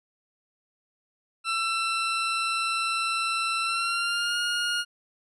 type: tone with pitch glide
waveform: 20% pulse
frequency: 1340 to 1427.9 Hz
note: E6 to F6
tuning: +28 to +38 cents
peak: -20 dBFS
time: 1.44-4.85 s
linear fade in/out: 50 ms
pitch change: +110 cents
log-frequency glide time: 3.62-4.38 s
effects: resampled to 22050 Hz